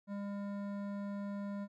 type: tone with hard clipping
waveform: triangle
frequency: 201.4 Hz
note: G3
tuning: 47 cents sharp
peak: -40 dBFS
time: 0.07-1.68 s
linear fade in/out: 50 ms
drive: 17 dB
effects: none